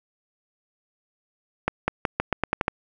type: accelerating click train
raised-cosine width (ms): 0.5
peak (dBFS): -6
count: 9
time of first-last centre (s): 1.68-2.681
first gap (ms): 200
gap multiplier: 0.86
effects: none